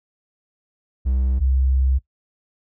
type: tone pair in turn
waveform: triangle / sine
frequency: 64.4 / 65.75 Hz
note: C2 / C2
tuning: -27 / +9 cents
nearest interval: unison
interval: 36 cents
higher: second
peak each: -15 dBFS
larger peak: neither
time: 1.05-1.4 / 1.4-1.99 s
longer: second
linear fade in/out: 20 ms
effects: noise-tail reverb RT60 0.1 s tail -19 dB re dry